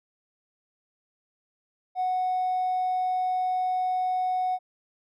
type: tone with hard clipping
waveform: sine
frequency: 738 Hz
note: F#5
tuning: 5 cents flat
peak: -24 dBFS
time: 1.95-4.59 s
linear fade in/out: 50 ms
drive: 1 dB
effects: none